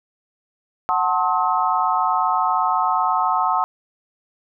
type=chord; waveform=sine; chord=F# diminished seventh; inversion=none; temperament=just; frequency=740 / 888 / 1065.6 / 1278.7 Hz; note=F#5 / A5 / C6 / Eb6; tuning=0 / +16 / +31 / +47 cents; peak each=-22 dBFS; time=0.89-3.64 s; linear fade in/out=0 ms; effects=none